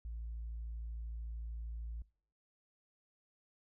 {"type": "tone", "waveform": "sine", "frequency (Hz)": 56.6, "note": "A1", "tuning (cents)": 50, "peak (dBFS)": -39, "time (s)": [0.05, 2.02], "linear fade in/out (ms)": 0, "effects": ["noise-tail reverb RT60 0.5 s tail -23 dB re dry", "tanh soft clip ceiling -37 dBFS"]}